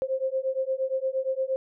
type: beating tone pair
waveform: sine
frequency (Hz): 523.3 / 531.9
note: C5 / C5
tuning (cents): 0 / +28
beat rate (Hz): 8.6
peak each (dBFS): -28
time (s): 0.02-1.56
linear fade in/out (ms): 0
effects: none